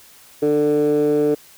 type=tone with band-pass filter; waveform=15% pulse; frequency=148.4 Hz; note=D3; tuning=18 cents sharp; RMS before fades=-17 dBFS; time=0.42-1.35 s; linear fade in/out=10 ms; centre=390 Hz; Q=8.5; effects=white hiss -47 dBFS RMS until 1.57 s